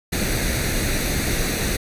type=noise with comb filter; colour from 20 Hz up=pink; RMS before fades=-22 dBFS; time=0.12-1.77 s; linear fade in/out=10 ms; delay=0.48 ms; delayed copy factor=+0.6; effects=resampled to 32000 Hz